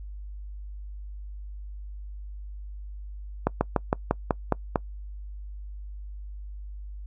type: slowing click train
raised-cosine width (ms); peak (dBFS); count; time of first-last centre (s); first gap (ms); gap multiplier
1; -7; 8; 3.47-4.758; 140; 1.09
effects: noise-tail reverb RT60 0.1 s tail -24 dB re dry + added 50 Hz sine -36 dBFS peak until 7.06 s